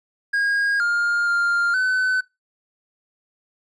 triangle tone with pitch steps, 1632 / 1410 / 1399 / 1512 Hz, G#6 / F6 / F6 / F#6, -31 / +16 / +3 / +37 cents, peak -16 dBFS, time 0.33-2.21 s, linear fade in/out 10 ms, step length 470 ms, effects noise-tail reverb RT60 0.2 s tail -20 dB re dry + resampled to 24000 Hz

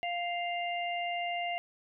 harmonic tone, 698.5 Hz, F5, in tune, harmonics 1 / 3 / 4, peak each -33 / -38 / -39 dBFS, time 0.03-1.58 s, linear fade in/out 0 ms, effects none

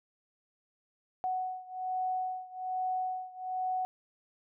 sine beating tone pair, 742 / 743.2 Hz, F#5 / F#5, +5 / +7 cents, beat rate 1.2 Hz, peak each -34 / -36 dBFS, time 1.24-3.85 s, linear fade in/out 0 ms, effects none

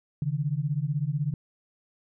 sine beating tone pair, 138.59 / 154.59 Hz, C#3 / D#3, 0 / -11 cents, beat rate 16 Hz, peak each -28 dBFS, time 0.22-1.34 s, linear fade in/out 2 ms, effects none

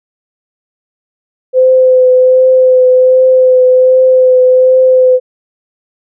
sine tone with vibrato, 512 Hz, C5, 38 cents flat, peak -3 dBFS, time 1.53-5.2 s, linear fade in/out 50 ms, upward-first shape triangle, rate 1.3 Hz, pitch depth 18 cents each way, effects none

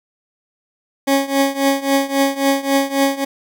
20% pulse tone with tremolo, 274.9 Hz, C#4, 14 cents flat, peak -6 dBFS, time 1.07-3.25 s, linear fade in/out 10 ms, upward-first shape triangle, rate 3.7 Hz, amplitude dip 90%, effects none

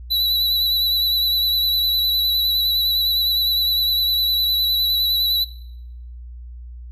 square tone with vibrato, 3951 Hz, B7, in tune, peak -17 dBFS, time 0.1-5.45 s, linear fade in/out 20 ms, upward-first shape triangle, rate 9.8 Hz, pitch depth 35 cents each way, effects noise-tail reverb RT60 0.8 s tail -20 dB re dry + added 60 Hz sine -33 dBFS peak until 6.91 s

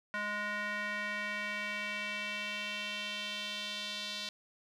square tone with band-pass filter sweep, 207.7 Hz, G#3, in tune, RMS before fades -38 dBFS, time 0.14-4.29 s, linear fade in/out 0 ms, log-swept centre 1600 to 3900 Hz, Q 2.7, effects none

